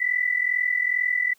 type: tone pair together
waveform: sine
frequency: 1957.7 / 2000 Hz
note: B6 / B6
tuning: -16 / +21 cents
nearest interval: unison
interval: 37 cents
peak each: -24 / -23 dBFS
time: 0-1.34 s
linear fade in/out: 10 ms
effects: white hiss -62 dBFS RMS until 1.38 s